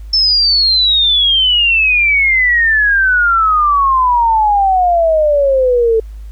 sine exponential sweep, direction down, 5330 to 440 Hz, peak -8 dBFS, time 0.13-6 s, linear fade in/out 5 ms, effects added 52 Hz sine -26 dBFS peak until 6.31 s + pink hiss -52 dBFS RMS until 6.31 s

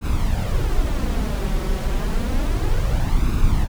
brown noise with flanger, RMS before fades -19 dBFS, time 0.01-3.68 s, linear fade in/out 50 ms, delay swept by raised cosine 0.77 to 5.37 ms, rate 0.3 Hz, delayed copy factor +0.55, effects none

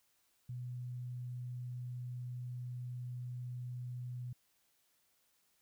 sine tone, 123.7 Hz, B2, 3 cents sharp, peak -40 dBFS, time 0.49-4.33 s, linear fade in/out 5 ms, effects white hiss -75 dBFS RMS until 5.61 s

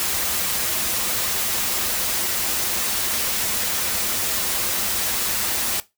white noise with comb filter, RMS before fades -23 dBFS, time 0-5.8 s, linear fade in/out 0 ms, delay 7 ms, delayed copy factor -0.5, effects noise-tail reverb RT60 0.2 s tail -17 dB re dry

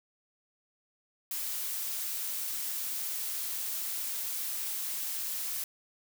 blue noise, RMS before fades -35 dBFS, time 1.31-5.64 s, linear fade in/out 2 ms, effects none

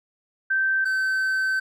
sine / triangle tone pair in turn, 1556 / 1539 Hz, G6 / G6, -13 / -32 cents, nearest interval unison, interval 19 cents, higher first, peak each -19 dBFS, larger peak neither, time 0.5-0.85 / 0.85-1.6 s, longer second, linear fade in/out 10 ms, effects none

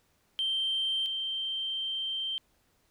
sine tone pair in turn, 3136 / 3136 Hz, G7 / G7, 0 / 0 cents, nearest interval unison, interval 0 cents, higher neither, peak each -26 / -30 dBFS, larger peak first, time 0.39-1.06 / 1.06-2.38 s, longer second, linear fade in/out 0 ms, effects tanh soft clip ceiling -23 dBFS + pink hiss -70 dBFS RMS until 2.9 s

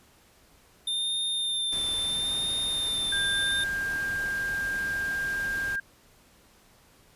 square tone with vibrato, 3603 Hz, A7, 40 cents sharp, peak -27 dBFS, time 0.87-3.64 s, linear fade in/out 5 ms, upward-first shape sine, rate 0.74 Hz, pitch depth 21 cents each way
pink noise, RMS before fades -41 dBFS, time 1.72-5.76 s, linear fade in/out 5 ms
sine tone, 1600 Hz, G6, 35 cents sharp, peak -27 dBFS, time 3.12-5.8 s, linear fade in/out 5 ms
effects pink hiss -59 dBFS RMS until 7.15 s + resampled to 32000 Hz

